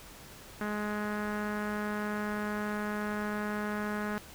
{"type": "tone with low-pass filter", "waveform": "sawtooth", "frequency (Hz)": 209.4, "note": "G#3", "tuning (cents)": 15, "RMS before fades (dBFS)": -34, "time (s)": [0.61, 4.18], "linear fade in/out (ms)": 0, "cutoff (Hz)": 1600, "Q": 2.9, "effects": ["pink hiss -50 dBFS RMS until 4.34 s"]}